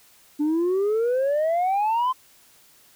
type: exponential sweep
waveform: sine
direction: up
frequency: 290 to 1046.5 Hz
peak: -17 dBFS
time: 0.39-2.13 s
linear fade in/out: 20 ms
effects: tanh soft clip ceiling -18 dBFS + white hiss -55 dBFS RMS until 2.95 s